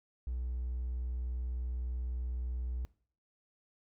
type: tone with hard clipping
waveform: triangle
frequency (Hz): 61.7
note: B1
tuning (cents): -1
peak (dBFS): -34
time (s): 0.27-2.85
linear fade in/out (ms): 0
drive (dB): 3
effects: noise-tail reverb RT60 0.5 s tail -21 dB re dry